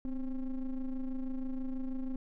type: ring-modulated tone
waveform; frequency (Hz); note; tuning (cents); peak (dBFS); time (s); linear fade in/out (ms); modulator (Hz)
triangle; 136.1; C#3; -31; -28; 0.05-2.16; 2; 123
effects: none